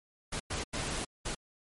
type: noise bursts at uneven times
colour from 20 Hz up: pink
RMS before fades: -35 dBFS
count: 4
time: 0.32-0.4 / 0.5-0.64 / 0.73-1.05 / 1.25-1.35 s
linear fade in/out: 10 ms
effects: MP3 48 kbps